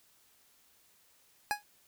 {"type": "tone with exponential decay", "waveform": "25% pulse", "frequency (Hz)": 830.6, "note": "G#5", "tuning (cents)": 0, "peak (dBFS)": -21, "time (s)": [1.51, 1.63], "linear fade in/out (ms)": 0, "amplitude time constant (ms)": 24, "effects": ["white hiss -66 dBFS RMS until 1.87 s"]}